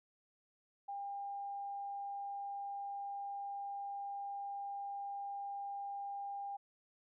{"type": "tone", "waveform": "sine", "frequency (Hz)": 801, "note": "G5", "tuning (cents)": 37, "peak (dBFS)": -40, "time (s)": [0.88, 6.57], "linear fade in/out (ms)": 10, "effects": []}